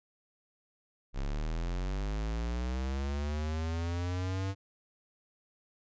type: linear sweep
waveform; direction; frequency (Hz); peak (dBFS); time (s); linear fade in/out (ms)
square; up; 32.7 to 98; -32; 1.13-4.55; 50
effects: resampled to 16000 Hz